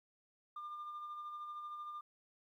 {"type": "tone with tremolo", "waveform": "sine", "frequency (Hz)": 1200, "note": "D6", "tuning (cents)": 37, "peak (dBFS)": -40, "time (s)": [0.56, 2.01], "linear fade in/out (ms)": 5, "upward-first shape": "sine", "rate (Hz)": 13, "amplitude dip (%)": 40, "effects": ["tanh soft clip ceiling -41 dBFS", "13-bit"]}